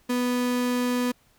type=tone; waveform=35% pulse; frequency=246.9 Hz; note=B3; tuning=in tune; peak=-21 dBFS; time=0.09-1.12 s; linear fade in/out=10 ms; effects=pink hiss -62 dBFS RMS until 1.38 s